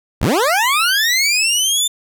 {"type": "linear sweep", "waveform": "20% pulse", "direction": "up", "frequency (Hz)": [30.39, 3584], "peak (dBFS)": -8, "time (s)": [0.21, 1.88], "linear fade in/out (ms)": 10, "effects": []}